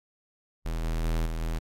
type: tone with level steps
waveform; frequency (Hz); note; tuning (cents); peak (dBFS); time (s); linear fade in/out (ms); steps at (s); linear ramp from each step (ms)
square; 40.65; E1; -23; -29 / -27 / -25 / -30 / -28; 0.65-1.59; 10; 0.84 / 1.04 / 1.26 / 1.41; 5
effects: AAC 48 kbps